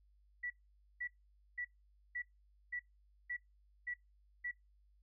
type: tone bursts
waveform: sine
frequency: 1951 Hz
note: B6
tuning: 22 cents flat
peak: -38 dBFS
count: 8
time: 0.43-4.514 s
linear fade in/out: 10 ms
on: 73 ms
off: 500 ms
effects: noise-tail reverb RT60 0.2 s tail -24 dB re dry + added 50 Hz sine -66 dBFS peak until 5.02 s